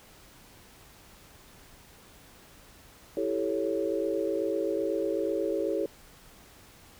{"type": "chord", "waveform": "sine", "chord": "A dominant seventh", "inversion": "second", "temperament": "equal", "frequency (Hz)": [329.6, 392, 440, 554.4], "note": ["E4", "G4", "A4", "C#5"], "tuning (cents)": [0, 0, 0, 0], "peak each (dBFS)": -32, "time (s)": [3.17, 5.86], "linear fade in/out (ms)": 2, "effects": ["pink hiss -54 dBFS RMS until 6.99 s"]}